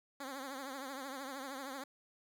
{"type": "tone with vibrato", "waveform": "10% pulse", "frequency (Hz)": 269.8, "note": "C#4", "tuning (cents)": -47, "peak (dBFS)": -34, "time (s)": [0.2, 1.84], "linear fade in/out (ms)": 5, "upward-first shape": "triangle", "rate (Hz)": 13, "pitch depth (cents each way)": 110, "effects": []}